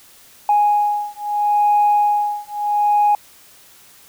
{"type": "beating tone pair", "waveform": "sine", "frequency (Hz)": [829, 829.76], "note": ["G#5", "G#5"], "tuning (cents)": [-3, -2], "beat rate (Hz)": 0.76, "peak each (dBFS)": [-16, -16], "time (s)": [0.49, 3.15], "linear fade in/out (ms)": 2, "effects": ["tanh soft clip ceiling -7 dBFS", "white hiss -47 dBFS RMS until 4.08 s"]}